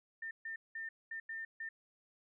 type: tone bursts at uneven times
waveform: sine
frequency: 1804 Hz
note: A6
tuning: 43 cents sharp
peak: -40 dBFS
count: 6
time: 0.22-0.31 / 0.45-0.56 / 0.75-0.89 / 1.11-1.2 / 1.29-1.45 / 1.6-1.69 s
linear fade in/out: 5 ms
effects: none